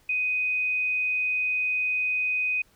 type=tone; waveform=sine; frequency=2500 Hz; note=D#7; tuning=8 cents sharp; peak=-23 dBFS; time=0.09-2.62 s; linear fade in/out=5 ms; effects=pink hiss -62 dBFS RMS until 2.75 s